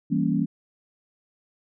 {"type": "chord", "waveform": "sine", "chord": "E diminished seventh", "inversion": "none", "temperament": "equal", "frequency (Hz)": [164.81, 196, 233.1, 277.2], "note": ["E3", "G3", "Bb3", "Db4"], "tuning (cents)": [0, 0, 0, 0], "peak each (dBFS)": -26, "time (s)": [0.1, 0.46], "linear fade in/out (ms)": 20, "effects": []}